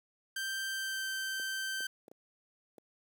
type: tone with pitch glide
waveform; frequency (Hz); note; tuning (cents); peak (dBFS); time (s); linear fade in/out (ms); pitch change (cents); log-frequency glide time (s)
sawtooth; 1568 to 1554.5; G6 to G6; 0 to -15; -31; 0.36-1.87; 5; -15; 0.67-1.06
type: clicks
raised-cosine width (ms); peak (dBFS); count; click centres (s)
2; -33; 5; 1.398 / 1.806 / 2.081 / 2.115 / 2.782
effects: high-pass 400 Hz 12 dB/octave + 10-bit